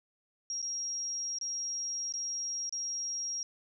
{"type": "tone with dropouts", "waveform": "sine", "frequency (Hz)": 5620, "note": "F8", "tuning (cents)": 10, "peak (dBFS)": -33, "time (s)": [0.5, 3.43], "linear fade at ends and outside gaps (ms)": 1, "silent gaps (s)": [[0.618, 0.626], [1.386, 1.412], [2.124, 2.138], [2.694, 2.725]], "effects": []}